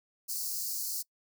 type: high-pass noise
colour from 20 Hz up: white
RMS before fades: -35 dBFS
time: 0.28-1.03 s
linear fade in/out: 20 ms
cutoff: 4300 Hz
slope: 96 dB/octave
effects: noise-tail reverb RT60 0.1 s tail -24 dB re dry